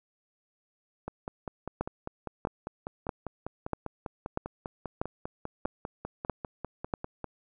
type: two click trains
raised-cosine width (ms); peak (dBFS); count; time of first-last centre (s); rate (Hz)
1; -21 / -15; 32 / 9; 1.08-7.243 / 1.81-6.938; 5.03 / 1.56
effects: none